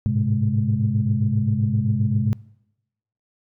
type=tone cluster; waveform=sine; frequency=103.7 / 111.3 / 130.3 / 210.1 Hz; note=G#2 / A2 / C3 / G#3; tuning=-2 / +20 / -7 / +20 cents; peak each=-23 dBFS; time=0.06-2.33 s; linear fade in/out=0 ms; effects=noise-tail reverb RT60 0.9 s tail -24 dB re dry + tanh soft clip ceiling -8 dBFS